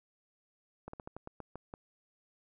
slowing click train, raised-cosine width 1 ms, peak -29 dBFS, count 9, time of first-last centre 0.88-1.739 s, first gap 54 ms, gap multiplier 1.19, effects none

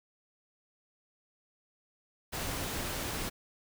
pink noise, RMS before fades -36 dBFS, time 2.32-3.3 s, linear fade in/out 20 ms, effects none

